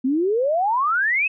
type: exponential sweep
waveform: sine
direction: up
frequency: 249 to 2637 Hz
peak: -17 dBFS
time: 0.04-1.28 s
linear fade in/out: 10 ms
effects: none